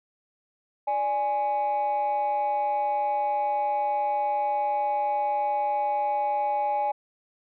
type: tone pair together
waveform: sine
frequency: 587.3 / 830.6 Hz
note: D5 / G#5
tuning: 0 / 0 cents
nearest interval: tritone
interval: 600 cents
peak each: -28 / -22 dBFS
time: 0.87-6.92 s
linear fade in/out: 10 ms
effects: tanh soft clip ceiling -20 dBFS